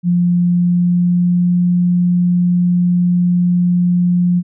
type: tone with pitch glide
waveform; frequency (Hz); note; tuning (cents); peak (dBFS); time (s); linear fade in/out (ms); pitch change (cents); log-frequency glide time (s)
sine; 175.6 to 177.03; F3 to F3; +10 to +24; -10; 0.03-4.43; 50; +14; 0.4-1.56
effects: none